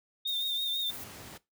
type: tone with vibrato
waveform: sine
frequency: 3653 Hz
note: A#7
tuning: 36 cents flat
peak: -29 dBFS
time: 0.25-0.91 s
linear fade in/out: 10 ms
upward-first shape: triangle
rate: 6 Hz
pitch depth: 52 cents each way
type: noise with tremolo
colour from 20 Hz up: violet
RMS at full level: -42 dBFS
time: 0.27-1.04 s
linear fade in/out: 5 ms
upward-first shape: sine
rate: 15 Hz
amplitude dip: 25%
type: noise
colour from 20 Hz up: pink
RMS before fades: -46 dBFS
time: 0.89-1.38 s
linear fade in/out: 10 ms
effects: noise-tail reverb RT60 0.2 s tail -19 dB re dry + high-pass 80 Hz 12 dB/octave